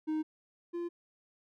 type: tone pair in turn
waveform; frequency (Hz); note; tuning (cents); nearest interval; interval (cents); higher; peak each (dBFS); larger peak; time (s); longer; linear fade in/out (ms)
triangle; 311.1 / 345; D#4 / F4; 0 / -21; major second; 179; second; -28 / -32; first; 0.07-0.23 / 0.73-0.89; neither; 20
effects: none